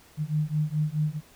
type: beating tone pair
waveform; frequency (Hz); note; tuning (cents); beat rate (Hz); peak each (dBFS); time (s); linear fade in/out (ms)
sine; 150 / 154.7; D3 / D#3; +37 / -10; 4.7; -27; 0.17-1.21; 50
effects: pink hiss -55 dBFS RMS until 1.35 s